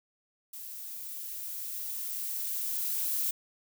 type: noise with level ramp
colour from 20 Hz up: violet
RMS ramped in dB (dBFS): -43 to -30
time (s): 0.53-3.31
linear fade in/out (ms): 5
effects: none